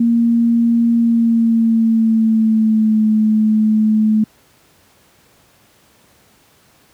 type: tone with pitch glide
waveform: sine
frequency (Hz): 233.1 to 216.2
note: A#3 to A3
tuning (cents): 0 to -30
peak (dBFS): -10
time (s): 0-4.24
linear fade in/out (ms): 5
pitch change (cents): -130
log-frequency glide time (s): 0.94-3.04
effects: pink hiss -52 dBFS RMS until 6.93 s + high-pass 80 Hz 12 dB/octave